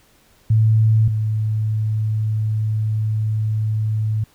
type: tone pair in turn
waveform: sine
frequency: 110 / 108.49 Hz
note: A2 / A2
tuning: 0 / -24 cents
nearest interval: unison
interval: 24 cents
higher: first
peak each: -11 / -17 dBFS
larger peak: first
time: 0.5-1.08 / 1.08-4.24 s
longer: second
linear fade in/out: 5 ms
effects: pink hiss -55 dBFS RMS until 4.34 s